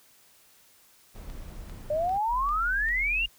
brown noise, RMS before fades -41 dBFS, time 1.14-2.19 s, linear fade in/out 20 ms
click train, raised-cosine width 0.2 ms, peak -32 dBFS, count 5, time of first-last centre 1.3-2.887 s, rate 2.52 Hz
sine exponential sweep, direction up, 587.3 to 2856 Hz, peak -24 dBFS, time 1.9-3.26 s, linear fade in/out 5 ms
triangle tone, 41.01 Hz, E1, 8 cents flat, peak -32 dBFS, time 2.27-3.29 s, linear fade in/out 50 ms
effects white hiss -59 dBFS RMS until 3.38 s

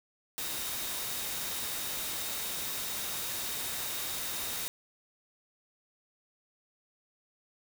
sine tone in noise, 3729 Hz, A#7, in tune, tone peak -45 dBFS, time 0.38-4.68 s, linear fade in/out 0 ms, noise white, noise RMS -36 dBFS, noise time 0.38-4.68 s, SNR -12 dB, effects none

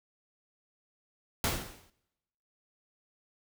pink noise with exponential decay, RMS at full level -26 dBFS, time 1.44-1.9 s, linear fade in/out 1 ms, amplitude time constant 99 ms, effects noise-tail reverb RT60 1.0 s tail -24 dB re dry

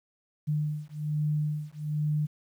sine beating tone pair, 150.1 / 151.3 Hz, D3 / D#3, +38 / -48 cents, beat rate 1.2 Hz, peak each -30 dBFS, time 0.47-2.27 s, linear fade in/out 20 ms, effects 10-bit

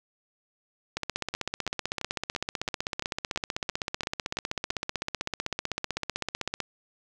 two click trains, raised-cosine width 0.2 ms, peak -14 / -12 dBFS, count 11 / 90, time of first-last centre 1.34-4.707 / 0.97-6.603 s, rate 2.97 / 15.8 Hz, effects none

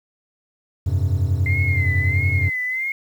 triangle chord, F suspended second, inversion none, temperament equal, 87.31 / 98 / 130.81 Hz, F2 / G2 / C3, 0 / 0 / 0 cents, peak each -18 / -18 / -23 dBFS, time 0.86-2.5 s, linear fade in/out 10 ms
sine tone with vibrato, 2082 Hz, C7, 9 cents flat, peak -21 dBFS, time 1.46-2.92 s, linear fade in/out 2 ms, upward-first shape sine, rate 1.5 Hz, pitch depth 75 cents each way
effects tanh soft clip ceiling -6 dBFS + 8-bit

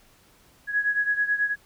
sine beating tone pair, 1667 / 1676.2 Hz, G#6 / G#6, +6 / +16 cents, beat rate 9.2 Hz, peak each -23 / -27 dBFS, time 0.67-1.56 s, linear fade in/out 50 ms, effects pink hiss -58 dBFS RMS until 1.65 s

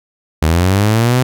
sawtooth linear sweep, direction up, 75.9 to 130 Hz, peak -6 dBFS, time 0.42-1.23 s, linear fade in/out 5 ms, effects none

